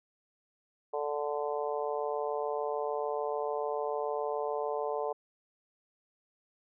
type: harmonic tone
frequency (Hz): 146.83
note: D3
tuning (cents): 0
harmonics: 3 / 4 / 5 / 6 / 7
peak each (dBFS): -34 / -36 / -38 / -40 / -41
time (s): 0.93-5.13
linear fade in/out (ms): 10
effects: none